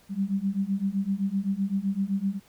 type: beating tone pair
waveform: sine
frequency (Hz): 192 / 199.8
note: G3 / G3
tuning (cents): -36 / +33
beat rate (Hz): 7.8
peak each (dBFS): -28 / -27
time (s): 0.09-2.4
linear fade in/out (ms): 50
effects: pink hiss -59 dBFS RMS until 2.48 s